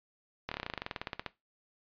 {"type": "slowing click train", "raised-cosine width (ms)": 0.3, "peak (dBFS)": -19, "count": 19, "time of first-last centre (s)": [0.49, 1.263], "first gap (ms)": 25, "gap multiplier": 1.06, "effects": ["noise-tail reverb RT60 0.2 s tail -17 dB re dry", "resampled to 11025 Hz"]}